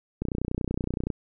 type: click train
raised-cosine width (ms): 3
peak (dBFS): -15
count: 28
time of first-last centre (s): 0.22-1.102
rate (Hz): 30.6
effects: none